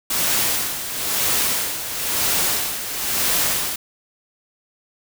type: noise with tremolo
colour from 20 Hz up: white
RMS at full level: -19 dBFS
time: 0.1-3.76 s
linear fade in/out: 5 ms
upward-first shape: sine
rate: 1 Hz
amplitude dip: 65%
effects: none